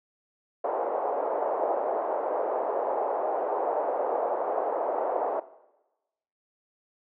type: band-pass noise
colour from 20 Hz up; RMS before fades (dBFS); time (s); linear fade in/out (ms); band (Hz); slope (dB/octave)
pink; -28; 0.64-5.4; 5; 480 to 810; 24
effects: noise-tail reverb RT60 1.0 s tail -17 dB re dry + high-pass 300 Hz 12 dB/octave